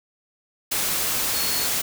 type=tone in noise; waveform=sine; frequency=4352 Hz; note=C#8; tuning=33 cents flat; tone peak=-29 dBFS; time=1.34-1.67 s; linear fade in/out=10 ms; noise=white; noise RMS=-24 dBFS; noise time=0.71-1.82 s; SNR=-8 dB; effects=none